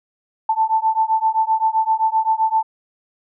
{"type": "beating tone pair", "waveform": "sine", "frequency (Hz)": [880, 887.7], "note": ["A5", "A5"], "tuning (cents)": [0, 15], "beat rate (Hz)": 7.7, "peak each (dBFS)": [-18, -18], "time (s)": [0.49, 2.63], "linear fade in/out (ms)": 5, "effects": []}